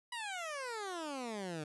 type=exponential sweep; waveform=15% pulse; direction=down; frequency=988 to 148 Hz; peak=-33 dBFS; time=0.12-1.64 s; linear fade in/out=5 ms; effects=resampled to 24000 Hz